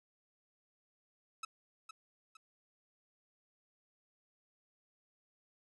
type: tone with echo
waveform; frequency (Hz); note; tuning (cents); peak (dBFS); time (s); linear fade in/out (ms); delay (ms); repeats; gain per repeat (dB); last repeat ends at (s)
sawtooth; 1298; E6; -27; -35; 1.43-1.45; 5; 460; 2; -8; 2.37
effects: resampled to 22050 Hz + 12-bit